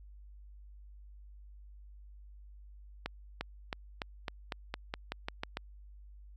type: accelerating click train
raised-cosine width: 0.3 ms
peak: -19 dBFS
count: 12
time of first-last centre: 3.06-5.571 s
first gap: 350 ms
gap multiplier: 0.91
effects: added 50 Hz sine -50 dBFS peak until 6.36 s